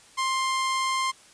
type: tone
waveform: sawtooth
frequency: 1053 Hz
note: C6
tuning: 11 cents sharp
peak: -20 dBFS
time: 0.17-1.12 s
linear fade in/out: 20 ms
effects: white hiss -53 dBFS RMS until 1.33 s + resampled to 22050 Hz